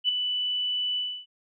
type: tone with ADSR envelope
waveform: sine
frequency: 2979 Hz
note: F#7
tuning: 11 cents sharp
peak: -18 dBFS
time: 0.04-1.26 s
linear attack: 48 ms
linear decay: 8 ms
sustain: -7 dB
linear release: 290 ms
effects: none